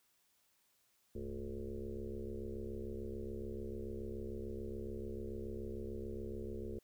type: tone with frequency modulation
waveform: sine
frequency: 220 Hz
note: A3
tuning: in tune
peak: -40 dBFS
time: 1.15-6.79 s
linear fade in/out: 5 ms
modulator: 66.9 Hz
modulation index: 3.7
effects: white hiss -75 dBFS RMS until 6.83 s